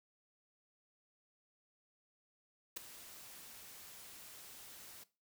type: noise with ADSR envelope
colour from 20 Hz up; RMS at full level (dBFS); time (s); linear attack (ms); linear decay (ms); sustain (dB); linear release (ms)
white; -38; 2.76-5.04; 13; 4; -16; 10
effects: noise-tail reverb RT60 0.3 s tail -18 dB re dry